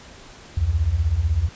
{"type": "beating tone pair", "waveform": "sine", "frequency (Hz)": [69, 85], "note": ["C#2", "F2"], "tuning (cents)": [-7, -46], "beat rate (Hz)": 16, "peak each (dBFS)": [-22, -19], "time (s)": [0.57, 1.49], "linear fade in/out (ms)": 5, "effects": ["pink hiss -44 dBFS RMS until 1.55 s", "resampled to 16000 Hz"]}